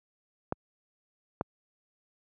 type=clicks; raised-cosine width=1 ms; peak=-15 dBFS; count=2; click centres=0.524 / 1.411 s; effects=high-pass 80 Hz 12 dB/octave